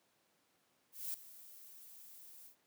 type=noise with ADSR envelope; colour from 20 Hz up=violet; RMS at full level=-39 dBFS; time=0.92-2.56 s; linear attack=220 ms; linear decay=3 ms; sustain=-17 dB; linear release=100 ms; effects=pink hiss -75 dBFS RMS until 2.66 s + high-pass 200 Hz 12 dB/octave